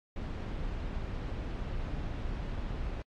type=noise; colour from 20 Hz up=brown; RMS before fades=-36 dBFS; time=0.16-3.02 s; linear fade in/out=2 ms; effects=low-pass 4000 Hz 12 dB/octave + AAC 48 kbps